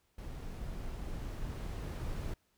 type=noise with level ramp; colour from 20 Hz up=brown; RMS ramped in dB=-43 to -37 dBFS; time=0.18-2.34 s; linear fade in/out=5 ms; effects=pink hiss -75 dBFS RMS until 2.57 s